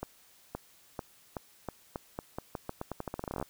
accelerating click train, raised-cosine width 1 ms, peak -21 dBFS, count 25, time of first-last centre 0.03-3.427 s, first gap 520 ms, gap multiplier 0.85, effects white hiss -61 dBFS RMS until 3.49 s

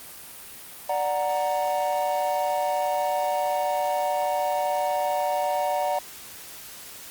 triangle chord, D augmented, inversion none, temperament equal, 587.3 / 740 / 932.3 Hz, D5 / F#5 / A#5, 0 / 0 / 0 cents, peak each -25 / -24 / -27 dBFS, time 0.89-5.99 s, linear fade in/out 5 ms, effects white hiss -42 dBFS RMS until 7.1 s + Opus 32 kbps

